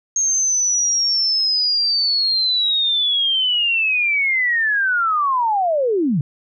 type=linear sweep; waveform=sine; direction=down; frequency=6480 to 128.1 Hz; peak=-15 dBFS; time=0.16-6.21 s; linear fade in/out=2 ms; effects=none